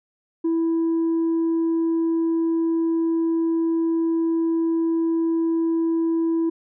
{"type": "tone with tanh clipping", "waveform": "sine", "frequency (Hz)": 329.6, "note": "E4", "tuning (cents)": 0, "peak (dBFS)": -19, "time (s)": [0.44, 6.5], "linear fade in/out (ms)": 10, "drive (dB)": 1, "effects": []}